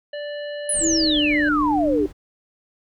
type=harmonic tone; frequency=586 Hz; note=D5; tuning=4 cents flat; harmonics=1 / 3 / 5 / 7; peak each=-28 / -37 / -40 / -45 dBFS; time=0.13-1.49 s; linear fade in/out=5 ms
type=exponential sweep; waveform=sine; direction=down; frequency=10548 to 375.3 Hz; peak=-19 dBFS; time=0.69-2.06 s; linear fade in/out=2 ms
type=noise; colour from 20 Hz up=brown; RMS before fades=-37 dBFS; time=0.73-2.13 s; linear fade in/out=20 ms
type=tone with pitch glide; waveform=sine; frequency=323.8 to 298.6 Hz; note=E4 to D4; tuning=-31 to +29 cents; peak=-19 dBFS; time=0.8-2.08 s; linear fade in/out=50 ms; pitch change=-140 cents; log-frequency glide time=0.98-1.18 s
effects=none